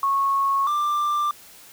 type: tone pair in turn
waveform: sine / triangle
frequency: 1100 / 1184.3 Hz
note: C#6 / D6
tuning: -14 / +14 cents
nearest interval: minor second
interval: 128 cents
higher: second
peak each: -18 dBFS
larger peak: neither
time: 0.03-0.67 / 0.67-1.31 s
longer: neither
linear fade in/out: 2 ms
effects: white hiss -47 dBFS RMS until 1.72 s